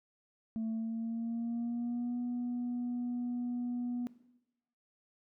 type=tone with pitch glide; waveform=sine; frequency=223.4 to 243.6 Hz; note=A3 to B3; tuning=+27 to -24 cents; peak=-31 dBFS; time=0.56-4.07 s; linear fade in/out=0 ms; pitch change=+149 cents; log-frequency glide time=0.72-2.19 s; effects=noise-tail reverb RT60 0.9 s tail -18 dB re dry + tanh soft clip ceiling -31 dBFS